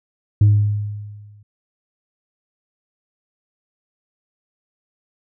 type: tone with exponential decay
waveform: sine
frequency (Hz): 103.83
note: G#2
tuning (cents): 0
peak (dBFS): -5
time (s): 0.41-1.43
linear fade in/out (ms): 5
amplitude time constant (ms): 220
effects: tanh soft clip ceiling -7 dBFS